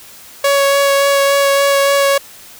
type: tone with vibrato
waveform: sawtooth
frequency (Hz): 558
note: C#5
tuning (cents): +11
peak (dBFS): -6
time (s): 0.44-2.18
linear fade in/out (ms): 5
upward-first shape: sine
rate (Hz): 3.5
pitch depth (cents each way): 10
effects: white hiss -38 dBFS RMS until 2.59 s